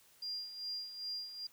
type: tone with tremolo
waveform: sine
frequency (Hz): 4800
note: D8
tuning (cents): +37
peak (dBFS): -37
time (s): 0.22-1.47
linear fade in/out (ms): 5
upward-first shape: sine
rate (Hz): 2.5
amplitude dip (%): 65
effects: white hiss -65 dBFS RMS until 1.52 s